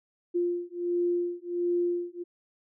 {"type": "beating tone pair", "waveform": "sine", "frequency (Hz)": [349.2, 350.6], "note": ["F4", "F4"], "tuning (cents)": [0, 7], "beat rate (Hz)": 1.4, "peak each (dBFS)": -29, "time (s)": [0.34, 2.24], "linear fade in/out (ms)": 20, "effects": []}